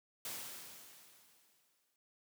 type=noise with exponential decay; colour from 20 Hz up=white; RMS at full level=-42 dBFS; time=0.25-1.96 s; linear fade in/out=1 ms; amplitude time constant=370 ms; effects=high-pass 100 Hz 12 dB/octave